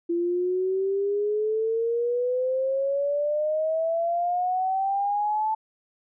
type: exponential sweep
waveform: sine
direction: up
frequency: 339 to 880 Hz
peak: -22 dBFS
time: 0.09-5.55 s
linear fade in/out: 10 ms
effects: none